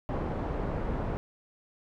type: low-pass noise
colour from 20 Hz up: pink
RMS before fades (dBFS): -32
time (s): 0.09-1.17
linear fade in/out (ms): 0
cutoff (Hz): 890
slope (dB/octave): 12
effects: none